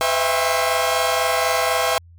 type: tone cluster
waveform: sawtooth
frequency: 505 / 649 / 673 / 801 / 1082 Hz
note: B4 / E5 / E5 / G5 / C#6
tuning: +39 / -27 / +36 / +37 / -42 cents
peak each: -20 dBFS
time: 0.01-1.98 s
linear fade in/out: 0 ms
effects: added 85 Hz sine -43 dBFS peak until 2.18 s + MP3 96 kbps